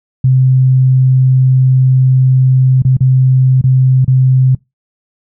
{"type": "tone with dropouts", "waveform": "sine", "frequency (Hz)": 130, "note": "C3", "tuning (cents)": -11, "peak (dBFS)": -5, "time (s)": [0.24, 4.55], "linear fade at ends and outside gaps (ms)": 5, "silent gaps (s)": [[2.822, 2.849], [2.969, 3.006], [3.614, 3.639], [4.047, 4.078]], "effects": ["noise-tail reverb RT60 0.2 s tail -24 dB re dry"]}